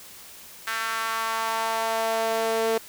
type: tone with high-pass filter sweep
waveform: sawtooth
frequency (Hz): 224.7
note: A3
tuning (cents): +37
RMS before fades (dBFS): -26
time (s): 0.67-2.78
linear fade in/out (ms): 5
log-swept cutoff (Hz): 1500 to 460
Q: 2.6
effects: white hiss -45 dBFS RMS until 2.88 s